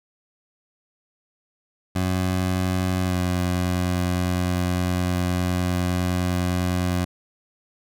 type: tone with pitch glide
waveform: 20% pulse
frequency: 92.2 to 89.83 Hz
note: F#2 to F2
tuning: -6 to +49 cents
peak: -16 dBFS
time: 1.95-7.05 s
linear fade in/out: 10 ms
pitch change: -45 cents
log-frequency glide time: 3.04-3.18 s
effects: none